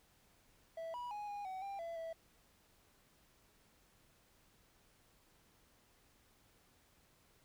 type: tone with pitch steps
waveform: triangle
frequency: 657 / 975 / 831 / 818 / 754 / 793 / 671 / 656 Hz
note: E5 / B5 / G#5 / G#5 / F#5 / G5 / E5 / E5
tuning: -6 / -23 / +1 / -26 / +32 / +20 / +31 / -9 cents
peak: -40 dBFS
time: 0.77-2.13 s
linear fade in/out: 5 ms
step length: 170 ms
effects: pink hiss -70 dBFS RMS until 7.44 s